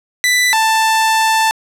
sawtooth tone pair in turn, 1986 / 884.7 Hz, B6 / A5, +9 / +9 cents, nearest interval octave + major second, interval 1400 cents, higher first, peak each -7 dBFS, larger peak neither, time 0.24-0.53 / 0.53-1.51 s, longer second, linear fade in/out 0 ms, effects low-pass 12000 Hz 12 dB/octave + 8-bit

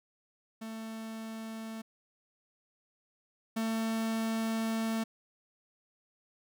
45% pulse tone pair in turn, 222.6 / 223.9 Hz, A3 / A3, +20 / +30 cents, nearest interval unison, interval 10 cents, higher second, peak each -39 / -30 dBFS, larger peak second, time 0.61-1.82 / 3.56-5.04 s, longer second, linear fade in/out 10 ms, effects none

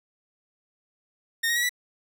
sawtooth tone with pitch steps, 1840 / 1879.7 / 1920.4 / 1961.8 Hz, A#6 / A#6 / B6 / B6, -23 / +14 / -49 / -12 cents, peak -19 dBFS, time 1.43-1.694 s, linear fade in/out 10 ms, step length 66 ms, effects none

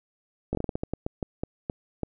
slowing click train, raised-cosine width 2 ms, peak -15 dBFS, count 14, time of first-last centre 0.53-2.033 s, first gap 19 ms, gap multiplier 1.27, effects none

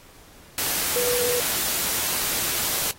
sine tone in noise, 489.3 Hz, B4, 16 cents flat, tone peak -23 dBFS, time 0.96-1.4 s, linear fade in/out 0 ms, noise white, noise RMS -25 dBFS, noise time 0.58-2.91 s, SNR -1 dB, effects pink hiss -50 dBFS RMS until 2.98 s + AAC 48 kbps

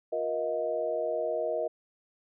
harmonic tone with a mistuned harmonic, 118.5 Hz, A#2, 29 cents sharp, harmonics 3 / 4 / 5 / 6, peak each -39 / -32 / -30 / -40 dBFS, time 0.12-1.68 s, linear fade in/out 10 ms, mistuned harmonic 5, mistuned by +110 cents, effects none

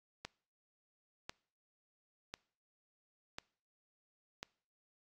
click train, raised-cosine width 0.2 ms, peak -24 dBFS, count 5, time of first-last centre 0.25-4.43 s, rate 0.957 Hz, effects noise-tail reverb RT60 0.5 s tail -24 dB re dry + AAC 48 kbps

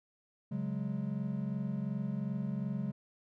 triangle chord, C# suspended fourth, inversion none, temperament equal, 138.59 / 185 / 207.7 Hz, C#3 / F#3 / G#3, 0 / 0 / 0 cents, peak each -36 / -36 / -35 dBFS, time 0.51-2.92 s, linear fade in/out 10 ms, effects none

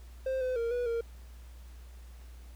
triangle tone with pitch steps, 525 / 510 / 464.4 / 487.5 / 464 Hz, C5 / C5 / A#4 / B4 / A#4, +6 / -44 / -7 / -23 / -8 cents, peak -27 dBFS, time 0.26-1.01 s, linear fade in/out 5 ms, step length 150 ms, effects added 60 Hz sine -46 dBFS peak until 2.55 s + pink hiss -61 dBFS RMS until 2.55 s

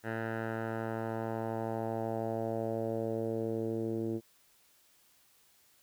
10% pulse tone with low-pass filter sweep, 112.8 Hz, A2, 44 cents sharp, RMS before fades -35 dBFS, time 0.03-4.21 s, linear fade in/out 50 ms, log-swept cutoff 1700 to 350 Hz, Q 2.3, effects white hiss -66 dBFS RMS until 5.82 s

